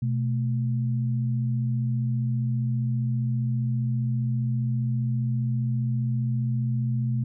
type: tone pair together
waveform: sine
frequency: 124.98 / 220 Hz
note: B2 / A3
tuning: +21 / 0 cents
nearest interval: minor seventh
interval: 979 cents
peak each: -23 / -31 dBFS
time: 0.02-7.24 s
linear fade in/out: 5 ms
effects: none